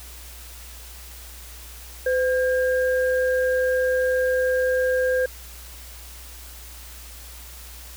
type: tone pair together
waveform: sine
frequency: 510 / 1610.3 Hz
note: C5 / G6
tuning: -44 / +46 cents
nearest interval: octave + minor sixth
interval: 1990 cents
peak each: -19 / -26 dBFS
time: 2.06-5.26 s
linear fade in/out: 5 ms
effects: added 60 Hz sine -41 dBFS peak until 7.96 s + white hiss -43 dBFS RMS until 7.96 s